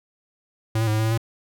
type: tone with pitch steps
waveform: square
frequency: 110.7 / 113.1 / 107.3 / 108.7 / 110.6 / 111.6 / 114.5 Hz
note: A2 / A2 / A2 / A2 / A2 / A2 / A#2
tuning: +11 / +48 / -43 / -21 / +9 / +25 / -31 cents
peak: -20 dBFS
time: 0.75-1.177 s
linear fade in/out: 5 ms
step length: 61 ms
effects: none